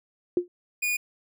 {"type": "tone with exponential decay", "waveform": "sine", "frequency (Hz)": 353.9, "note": "F4", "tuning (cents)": 23, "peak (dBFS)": -15, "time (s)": [0.37, 0.48], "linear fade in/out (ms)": 2, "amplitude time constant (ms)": 22}
{"type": "tone", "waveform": "45% pulse", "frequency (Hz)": 2449, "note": "D#7", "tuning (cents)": -28, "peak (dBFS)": -24, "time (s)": [0.82, 0.97], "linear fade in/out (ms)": 10}
{"effects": []}